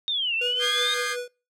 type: linear two-way sweep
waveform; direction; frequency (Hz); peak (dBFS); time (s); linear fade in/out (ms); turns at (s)
sine; down then up; 3729 to 2640 to 3729; -23; 0.08-0.94; 0; 0.35
type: tone with tremolo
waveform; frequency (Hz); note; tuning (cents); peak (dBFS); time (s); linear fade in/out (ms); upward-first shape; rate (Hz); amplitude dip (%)
square; 490; B4; -14; -28; 0.41-1.28; 5; triangle; 5.5; 85
type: chord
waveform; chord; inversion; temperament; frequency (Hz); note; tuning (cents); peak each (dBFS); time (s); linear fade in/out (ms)
sawtooth; Ab major seventh; second; equal with one note detuned; 1218.2 / 1568 / 1661.2 / 2093; Eb6 / G6 / Ab6 / C7; -37 / 0 / 0 / 0; -28; 0.59-1.17; 50
effects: noise-tail reverb RT60 0.3 s tail -22 dB re dry + low-pass 10000 Hz 12 dB/octave